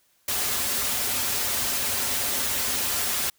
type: noise with comb filter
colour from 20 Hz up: white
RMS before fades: -26 dBFS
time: 0.28-3.3 s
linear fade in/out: 5 ms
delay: 6.2 ms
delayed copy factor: -1
effects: white hiss -65 dBFS RMS until 3.38 s